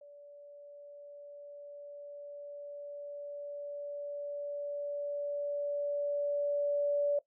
sine tone with level ramp, 577 Hz, D5, 31 cents flat, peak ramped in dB -50 to -26 dBFS, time 0.01-7.19 s, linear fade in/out 5 ms, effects noise-tail reverb RT60 0.1 s tail -17 dB re dry

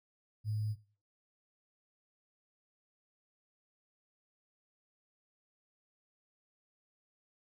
sine tone with sample-and-hold, 106.9 Hz, A2, 49 cents flat, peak -32 dBFS, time 0.44-0.76 s, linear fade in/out 50 ms, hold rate 4900 Hz, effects noise-tail reverb RT60 0.4 s tail -19 dB re dry

